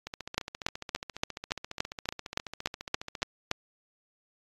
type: two click trains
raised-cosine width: 0.2 ms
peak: -9 / -20 dBFS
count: 12 / 47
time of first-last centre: 0.38-3.514 / 0.07-3.221 s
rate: 3.51 / 14.6 Hz
effects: AAC 32 kbps